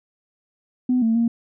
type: tone with pitch steps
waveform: sine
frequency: 251.2 / 225.3 / 232.6 Hz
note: B3 / A3 / A#3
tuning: +30 / +41 / -4 cents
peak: -15 dBFS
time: 0.89-1.28 s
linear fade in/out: 5 ms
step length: 130 ms
effects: tanh soft clip ceiling -11 dBFS